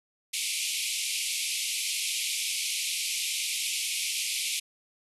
pink band-pass noise, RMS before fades -31 dBFS, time 0.33-4.6 s, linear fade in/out 10 ms, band 2200 to 12000 Hz, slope 96 dB/octave, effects none

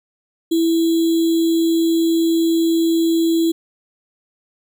sine tone with sample-and-hold, 330.2 Hz, E4, 3 cents sharp, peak -13 dBFS, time 0.51-3.52 s, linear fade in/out 10 ms, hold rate 3675 Hz, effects none

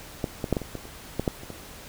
clicks, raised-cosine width 2 ms, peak -12 / -14 / -8 / -12 / -21 / -20 / -29 / -12 / -9 / -28 / -23 dBFS, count 11, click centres 0.242 / 0.442 / 0.527 / 0.568 / 0.617 / 0.753 / 0.854 / 1.196 / 1.278 / 1.434 / 1.503 s, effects pink hiss -44 dBFS RMS until 1.88 s

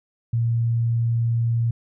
sine tone, 116.4 Hz, A#2, 2 cents flat, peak -18 dBFS, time 0.33-1.71 s, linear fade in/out 5 ms, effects none

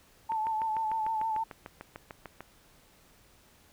sine tone with vibrato, 881 Hz, A5, 2 cents sharp, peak -28 dBFS, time 0.29-1.44 s, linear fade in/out 10 ms, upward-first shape sine, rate 6.4 Hz, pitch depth 39 cents each way
click train, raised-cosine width 0.5 ms, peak -26 dBFS, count 15, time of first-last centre 0.32-2.406 s, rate 6.71 Hz
effects pink hiss -61 dBFS RMS until 3.72 s

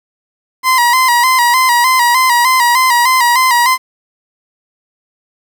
30% pulse tone with vibrato, 994 Hz, B5, 11 cents sharp, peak -5 dBFS, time 0.63-3.78 s, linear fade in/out 50 ms, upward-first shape square, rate 3.3 Hz, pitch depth 66 cents each way, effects 7-bit

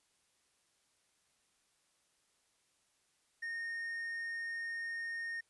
triangle tone, 1843 Hz, A#6, 20 cents flat, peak -36 dBFS, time 3.42-5.41 s, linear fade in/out 10 ms, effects white hiss -75 dBFS RMS until 5.49 s + resampled to 24000 Hz

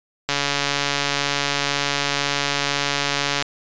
click train, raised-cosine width 0.2 ms, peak -3 dBFS, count 446, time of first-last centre 0.29-3.424 s, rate 142 Hz, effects resampled to 16000 Hz

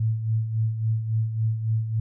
sine tone with tremolo, 111.1 Hz, A2, 17 cents sharp, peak -19 dBFS, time 0-2 s, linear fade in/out 5 ms, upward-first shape sine, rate 3.6 Hz, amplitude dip 60%, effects none

